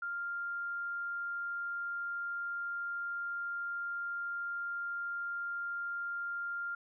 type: tone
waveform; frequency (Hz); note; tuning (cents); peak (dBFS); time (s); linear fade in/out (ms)
sine; 1396.9; F6; 0; -35; 0.02-6.75; 5
effects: none